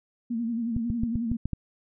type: tone with vibrato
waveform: sine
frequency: 231.7 Hz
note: A#3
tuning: 10 cents flat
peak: -26 dBFS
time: 0.3-1.37 s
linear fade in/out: 10 ms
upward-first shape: sine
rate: 11 Hz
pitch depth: 66 cents each way
type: clicks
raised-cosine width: 5 ms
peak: -16 dBFS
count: 7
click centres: 0.765 / 0.902 / 1.035 / 1.156 / 1.316 / 1.456 / 1.533 s
effects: none